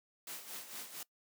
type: noise with tremolo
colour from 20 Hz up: white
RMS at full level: -44 dBFS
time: 0.27-1.03 s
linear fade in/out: 2 ms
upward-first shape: sine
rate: 4.4 Hz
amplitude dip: 65%
effects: noise-tail reverb RT60 0.1 s tail -21 dB re dry + high-pass 200 Hz 12 dB/octave